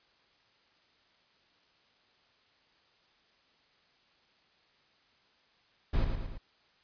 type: noise with echo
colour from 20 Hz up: brown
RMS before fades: -26 dBFS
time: 5.93-6.05 s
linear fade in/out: 10 ms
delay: 110 ms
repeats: 3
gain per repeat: -5 dB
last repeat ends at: 6.38 s
effects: white hiss -67 dBFS RMS until 6.83 s + resampled to 11025 Hz

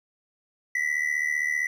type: ring-modulated tone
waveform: triangle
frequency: 1975.5 Hz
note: B6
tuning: in tune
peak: -19 dBFS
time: 0.75-1.67 s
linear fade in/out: 2 ms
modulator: 37.7 Hz
effects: none

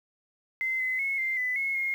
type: tone with pitch steps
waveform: sine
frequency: 2066 / 2038 / 2184 / 2089 / 2002 / 2175 / 2144 Hz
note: C7 / C7 / C#7 / C7 / B6 / C#7 / C7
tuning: -22 / -46 / -26 / -3 / +23 / -33 / +42 cents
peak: -26 dBFS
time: 0.61-1.94 s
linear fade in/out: 0 ms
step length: 190 ms
effects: 9-bit

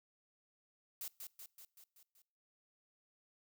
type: noise with echo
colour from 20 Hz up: blue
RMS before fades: -44 dBFS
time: 1.01-1.08 s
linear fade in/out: 2 ms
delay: 190 ms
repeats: 6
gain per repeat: -4 dB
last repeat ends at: 2.22 s
effects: noise-tail reverb RT60 0.6 s tail -24 dB re dry

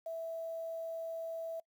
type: tone with quantisation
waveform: sine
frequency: 657 Hz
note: E5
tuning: 6 cents flat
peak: -37 dBFS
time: 0.06-1.6 s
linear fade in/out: 5 ms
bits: 10
effects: noise-tail reverb RT60 0.1 s tail -25 dB re dry

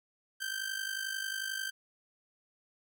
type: tone with amplitude modulation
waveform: sawtooth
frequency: 1562 Hz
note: G6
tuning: 7 cents flat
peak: -28 dBFS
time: 0.4-1.71 s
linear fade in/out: 20 ms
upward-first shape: sine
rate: 51.2 Hz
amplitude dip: 70%
effects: none

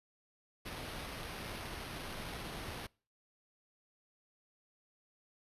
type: noise with sample-and-hold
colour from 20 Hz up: pink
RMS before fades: -44 dBFS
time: 0.65-2.87 s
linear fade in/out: 10 ms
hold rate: 7350 Hz
effects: noise-tail reverb RT60 0.4 s tail -26 dB re dry + resampled to 32000 Hz

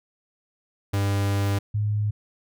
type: tone pair in turn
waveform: 45% pulse / sine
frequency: 99.8 / 105 Hz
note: G2 / G#2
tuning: +32 / +19 cents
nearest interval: minor second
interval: 87 cents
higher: second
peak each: -21 / -21 dBFS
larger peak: neither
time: 0.93-1.59 / 1.74-2.11 s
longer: first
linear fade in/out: 10 ms
effects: none

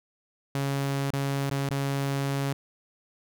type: tone with dropouts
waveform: sawtooth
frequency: 138.59 Hz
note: C#3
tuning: in tune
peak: -22 dBFS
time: 0.55-2.53 s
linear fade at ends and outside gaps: 2 ms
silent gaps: 1.106-1.134 / 1.499-1.512 / 1.691-1.708 s
effects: none

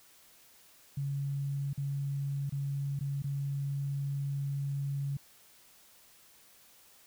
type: tone with dropouts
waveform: sine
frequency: 139.8 Hz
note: C#3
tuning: 15 cents sharp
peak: -31 dBFS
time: 0.97-5.17 s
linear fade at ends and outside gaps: 5 ms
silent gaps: 1.732-1.776 / 2.496-2.522 / 2.992-3.008 / 3.222-3.241 s
effects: white hiss -60 dBFS RMS until 7.06 s

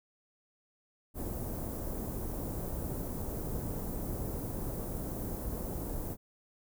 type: band-stop noise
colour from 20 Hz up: pink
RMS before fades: -37 dBFS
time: 1.14-6.17 s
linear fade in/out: 50 ms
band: 560 to 16000 Hz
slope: 12 dB/octave
effects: none

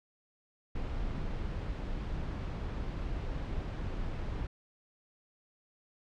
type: noise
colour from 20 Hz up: brown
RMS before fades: -36 dBFS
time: 0.75-4.47 s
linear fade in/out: 5 ms
effects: low-pass 4000 Hz 12 dB/octave

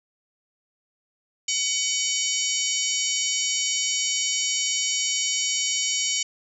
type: harmonic tone with a mistuned harmonic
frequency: 751 Hz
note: F#5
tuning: 26 cents sharp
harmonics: 3 / 4 / 5 / 6 / 7 / 8 / 9 / 10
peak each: -32 / -28 / -37 / -32 / -37 / -30 / -28 / -32 dBFS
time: 1.48-6.23 s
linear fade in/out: 5 ms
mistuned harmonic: 8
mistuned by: -80 cents
effects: none

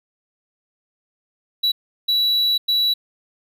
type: tone bursts at uneven times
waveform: triangle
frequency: 3926 Hz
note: B7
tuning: 11 cents flat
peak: -14 dBFS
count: 3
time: 1.63-1.72 / 2.08-2.58 / 2.68-2.94 s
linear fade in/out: 10 ms
effects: none

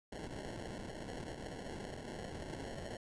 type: noise with sample-and-hold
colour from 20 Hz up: white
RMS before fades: -45 dBFS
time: 0.12-2.97 s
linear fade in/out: 5 ms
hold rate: 1225 Hz
effects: resampled to 22050 Hz

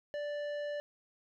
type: tone with tanh clipping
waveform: sine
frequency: 586 Hz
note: D5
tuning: 4 cents flat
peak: -37 dBFS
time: 0.14-0.8 s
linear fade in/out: 0 ms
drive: 12 dB
effects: none

